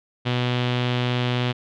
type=tone with low-pass filter; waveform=sawtooth; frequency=123.47 Hz; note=B2; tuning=in tune; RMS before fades=-23 dBFS; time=0.25-1.53 s; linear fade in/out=20 ms; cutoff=3300 Hz; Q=3.2; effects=none